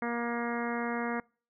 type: harmonic tone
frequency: 236.6 Hz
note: A#3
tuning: 26 cents sharp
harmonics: 1 / 2 / 3 / 4 / 5 / 6 / 7 / 8 / 9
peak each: -34 / -37 / -39 / -40 / -41 / -42 / -42 / -43 / -44 dBFS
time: 0.02-1.2 s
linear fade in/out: 2 ms
effects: noise-tail reverb RT60 0.4 s tail -26 dB re dry